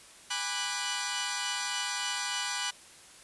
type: chord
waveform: 10% pulse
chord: G# half-diminished seventh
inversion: none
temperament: equal with one note detuned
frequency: 817.3 / 987.8 / 1174.7 / 1480 Hz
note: G#5 / B5 / D6 / F#6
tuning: -28 / 0 / 0 / 0 cents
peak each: -30 / -27 / -31 / -27 dBFS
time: 0.3-2.71 s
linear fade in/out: 10 ms
effects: white hiss -53 dBFS RMS until 3.23 s + resampled to 24000 Hz